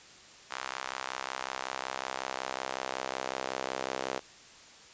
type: tone with high-pass filter sweep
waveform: sawtooth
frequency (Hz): 65.41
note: C2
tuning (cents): 0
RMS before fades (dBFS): -37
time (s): 0.5-4.2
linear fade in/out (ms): 20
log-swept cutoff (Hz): 1100 to 500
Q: 1.3
effects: white hiss -53 dBFS RMS until 4.93 s + resampled to 16000 Hz